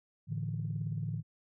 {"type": "chord", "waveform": "sine", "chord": "A suspended fourth", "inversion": "none", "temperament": "just", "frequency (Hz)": [110, 146.67, 165], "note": ["A2", "D3", "E3"], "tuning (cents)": [0, -2, 2], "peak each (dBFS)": [-36, -37, -38], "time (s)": [0.27, 1.23], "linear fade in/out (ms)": 50, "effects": ["tanh soft clip ceiling -24 dBFS"]}